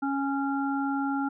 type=harmonic tone; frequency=276.4 Hz; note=C#4; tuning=5 cents flat; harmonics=1 / 3 / 5; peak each=-27 / -32 / -34 dBFS; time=0.02-1.29 s; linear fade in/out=10 ms; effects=none